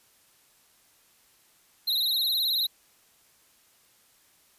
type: tone with vibrato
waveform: square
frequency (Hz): 3951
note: B7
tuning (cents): 0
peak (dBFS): -24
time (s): 1.87-2.67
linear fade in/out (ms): 10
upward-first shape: triangle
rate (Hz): 19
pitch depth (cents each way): 120
effects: white hiss -62 dBFS RMS until 4.58 s + resampled to 32000 Hz